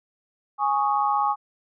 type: chord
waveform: sine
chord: Ab suspended fourth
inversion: none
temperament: equal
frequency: 830.6 / 1108.7 / 1244.5 Hz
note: Ab5 / Db6 / Eb6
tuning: 0 / 0 / 0 cents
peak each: -22 / -24 / -28 dBFS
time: 0.58-1.36 s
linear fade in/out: 50 ms
effects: none